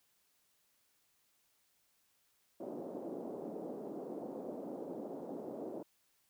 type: band-pass noise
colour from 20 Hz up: pink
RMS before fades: -44 dBFS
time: 2.6-5.83 s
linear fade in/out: 5 ms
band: 240 to 630 Hz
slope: 24 dB/octave
effects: white hiss -75 dBFS RMS until 6.29 s